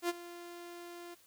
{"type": "tone with ADSR envelope", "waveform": "sawtooth", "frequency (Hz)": 347, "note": "F4", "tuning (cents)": -11, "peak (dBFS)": -25, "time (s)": [0.02, 1.15], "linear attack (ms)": 71, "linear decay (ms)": 29, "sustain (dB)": -17, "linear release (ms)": 15, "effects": ["white hiss -64 dBFS RMS until 1.26 s"]}